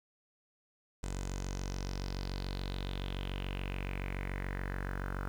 sawtooth tone with low-pass filter sweep, 47.01 Hz, F#1, 28 cents sharp, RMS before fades -38 dBFS, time 1.03-5.28 s, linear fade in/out 0 ms, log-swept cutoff 7800 to 1400 Hz, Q 4.6, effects 9-bit

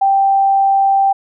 sine tone, 784 Hz, G5, in tune, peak -9 dBFS, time 0.01-1.13 s, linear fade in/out 10 ms, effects none

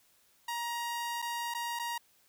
sawtooth tone with dropouts, 944 Hz, A#5, 22 cents sharp, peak -30 dBFS, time 0.48-1.98 s, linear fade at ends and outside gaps 5 ms, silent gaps 1.219-1.223 / 1.54-1.547 / 1.791-1.795 s, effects white hiss -67 dBFS RMS until 2.28 s

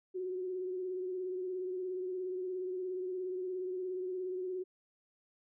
sine tone with vibrato, 368.4 Hz, F#4, 7 cents flat, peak -35 dBFS, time 0.14-4.64 s, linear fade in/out 20 ms, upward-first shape triangle, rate 17 Hz, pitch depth 45 cents each way, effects none

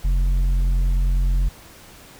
sine tone with tanh clipping, 44.73 Hz, F1, 42 cents sharp, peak -17 dBFS, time 0.04-1.49 s, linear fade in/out 10 ms, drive 7 dB, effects pink hiss -45 dBFS RMS until 2.19 s

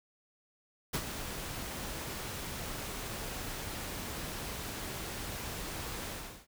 pink noise with ADSR envelope, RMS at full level -32 dBFS, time 0.93-6.47 s, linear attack 13 ms, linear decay 62 ms, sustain -8 dB, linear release 370 ms, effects none

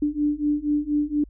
sine beating tone pair, 293.1 / 297.3 Hz, D4 / D4, -3 / +21 cents, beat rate 4.2 Hz, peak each -24 / -23 dBFS, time 0.02-1.24 s, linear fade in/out 5 ms, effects added 50 Hz sine -43 dBFS peak until 1.29 s

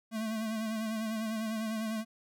square tone with vibrato, 220.1 Hz, A3, 1 cent sharp, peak -33 dBFS, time 0.11-2.05 s, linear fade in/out 50 ms, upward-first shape sine, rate 10 Hz, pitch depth 41 cents each way, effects none

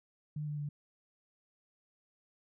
sine tone with pitch steps, 150.3 / 148.23 / 146.19 Hz, D3 / D3 / D3, +40 / +16 / -8 cents, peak -35 dBFS, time 0.36-0.69 s, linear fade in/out 5 ms, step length 110 ms, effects none

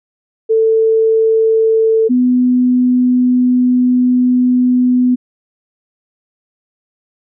sine tone pair in turn, 444.9 / 249.7 Hz, A4 / B3, +19 / +19 cents, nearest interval minor seventh, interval 1000 cents, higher first, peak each -8 dBFS, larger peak neither, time 0.49-2.09 / 2.09-5.16 s, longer second, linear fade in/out 20 ms, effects none

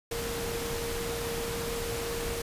sine tone in noise, 466.2 Hz, A#4, in tune, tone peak -34 dBFS, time 0.11-2.42 s, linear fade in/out 5 ms, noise pink, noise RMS -35 dBFS, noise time 0.11-2.42 s, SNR -2 dB, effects resampled to 32000 Hz

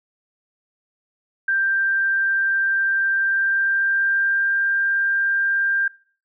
sine tone with pitch glide, 1578 to 1590.8 Hz, G6 to G6, +11 to +25 cents, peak -17 dBFS, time 1.48-5.88 s, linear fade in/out 5 ms, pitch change +14 cents, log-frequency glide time 3.18-4.53 s, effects noise-tail reverb RT60 0.4 s tail -19 dB re dry

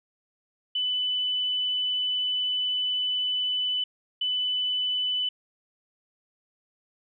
sine tone pair in turn, 2996 / 2996 Hz, F#7 / F#7, +21 / +21 cents, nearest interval unison, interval 0 cents, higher neither, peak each -24 dBFS, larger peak neither, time 0.75-3.84 / 4.21-5.29 s, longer first, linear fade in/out 5 ms, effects none

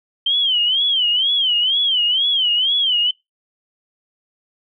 sine tone with vibrato, 3109 Hz, G7, 15 cents flat, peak -14 dBFS, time 0.26-3.11 s, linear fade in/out 5 ms, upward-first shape sine, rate 2.1 Hz, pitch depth 150 cents each way, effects noise-tail reverb RT60 0.2 s tail -24 dB re dry

